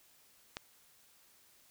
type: click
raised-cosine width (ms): 0.2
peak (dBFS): -21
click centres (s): 0.569
effects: white hiss -65 dBFS RMS until 1.7 s